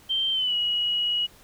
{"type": "tone with pitch glide", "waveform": "sine", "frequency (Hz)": [3136, 2909], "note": ["G7", "F#7"], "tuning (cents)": [0, -30], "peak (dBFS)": -22, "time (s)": [0.09, 1.27], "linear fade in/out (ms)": 20, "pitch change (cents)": -130, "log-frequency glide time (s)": [0.32, 0.55], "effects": ["pink hiss -53 dBFS RMS until 1.43 s"]}